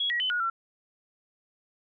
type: tone with pitch steps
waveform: sine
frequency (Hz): 3333 / 1914 / 3032 / 1449 / 1353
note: G#7 / A#6 / F#7 / F#6 / E6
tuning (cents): +5 / +45 / +42 / -37 / +45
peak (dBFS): -25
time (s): 0-0.5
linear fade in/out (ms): 5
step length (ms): 100
effects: none